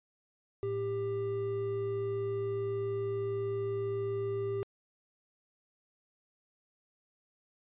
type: tone pair together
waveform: triangle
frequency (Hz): 111.59 / 396.3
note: A2 / G4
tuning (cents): +25 / +19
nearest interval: octave + minor seventh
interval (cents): 2194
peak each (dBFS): -37 / -30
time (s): 0.63-4.63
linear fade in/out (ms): 0
effects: resampled to 8000 Hz